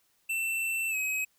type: tone with pitch glide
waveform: square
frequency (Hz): 2679 to 2542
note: E7 to D#7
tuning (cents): +27 to +36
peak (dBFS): -29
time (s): 0.29-1.25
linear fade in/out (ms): 10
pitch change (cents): -91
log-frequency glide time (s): 0.89-0.96
effects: white hiss -70 dBFS RMS until 1.38 s